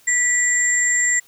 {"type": "tone pair together", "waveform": "sine", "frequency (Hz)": [1954, 7377], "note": ["B6", "A#8"], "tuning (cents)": [-19, -19], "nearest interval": "octave + major seventh", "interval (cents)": 2300, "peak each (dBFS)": [-18, -18], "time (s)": [0.07, 1.2], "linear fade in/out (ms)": 10, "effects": ["white hiss -53 dBFS RMS until 1.27 s"]}